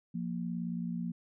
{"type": "tone pair together", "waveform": "sine", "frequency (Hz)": [174.61, 233.1], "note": ["F3", "A#3"], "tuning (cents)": [0, 0], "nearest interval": "perfect fourth", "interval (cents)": 500, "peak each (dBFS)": [-35, -37], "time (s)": [0.14, 1.12], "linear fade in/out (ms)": 10, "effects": []}